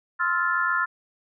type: chord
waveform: sine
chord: F major seventh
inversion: second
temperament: just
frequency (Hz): 1047.7 / 1309.6 / 1396.9 / 1746.1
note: C6 / E6 / F6 / A6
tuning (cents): +2 / -12 / 0 / -14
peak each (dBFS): -28 / -29 / -24 / -27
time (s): 0.19-0.86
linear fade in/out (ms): 20
effects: none